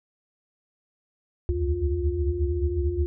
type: tone cluster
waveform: sine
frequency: 69.2 / 74.4 / 83 / 352.2 Hz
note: C#2 / D2 / E2 / F4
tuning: -2 / +23 / +12 / +15 cents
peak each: -28 dBFS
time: 1.49-3.06 s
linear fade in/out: 0 ms
effects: none